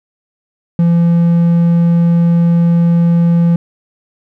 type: tone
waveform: triangle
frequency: 170 Hz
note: F3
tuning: 46 cents flat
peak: -5 dBFS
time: 0.79-3.56 s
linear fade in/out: 2 ms
effects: none